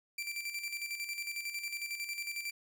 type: tone with tremolo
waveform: sawtooth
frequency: 2349 Hz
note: D7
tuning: in tune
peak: -32 dBFS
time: 0.18-2.51 s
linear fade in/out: 5 ms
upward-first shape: square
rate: 11 Hz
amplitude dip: 55%
effects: none